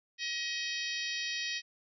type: harmonic tone with a mistuned harmonic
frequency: 633 Hz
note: D#5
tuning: 30 cents sharp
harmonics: 3 / 4 / 5 / 6 / 7 / 8 / 9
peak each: -39 / -40 / -41 / -42 / -42 / -43 / -44 dBFS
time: 0.18-1.62 s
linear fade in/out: 50 ms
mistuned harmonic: 7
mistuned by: +19 cents
effects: none